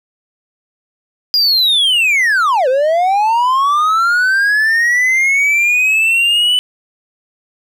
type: linear two-way sweep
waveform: triangle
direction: down then up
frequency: 4914 to 497.2 to 3001 Hz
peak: -8 dBFS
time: 1.34-6.59 s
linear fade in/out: 0 ms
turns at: 2.68 s
effects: none